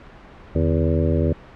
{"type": "harmonic tone with a mistuned harmonic", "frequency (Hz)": 82, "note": "E2", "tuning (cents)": -9, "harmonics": [1, 2, 3, 4, 5, 6, 7], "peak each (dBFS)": [-20, -23, -25, -26, -27, -28, -28], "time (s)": [0.55, 1.33], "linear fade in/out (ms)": 5, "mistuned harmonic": 2, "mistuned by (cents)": -150, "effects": ["pink hiss -43 dBFS RMS until 1.55 s", "low-pass 2000 Hz 12 dB/octave"]}